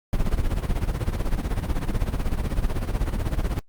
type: noise with tremolo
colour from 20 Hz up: brown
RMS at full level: -21 dBFS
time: 0.13-3.59 s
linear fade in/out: 0 ms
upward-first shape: sine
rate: 16 Hz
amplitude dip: 75%
effects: noise-tail reverb RT60 0.1 s tail -22 dB re dry + Opus 48 kbps